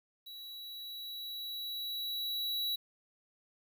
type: tone with level ramp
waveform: square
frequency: 3913 Hz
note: B7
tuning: 17 cents flat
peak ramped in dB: -46 to -32 dBFS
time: 0.26-2.76 s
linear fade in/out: 10 ms
effects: 11-bit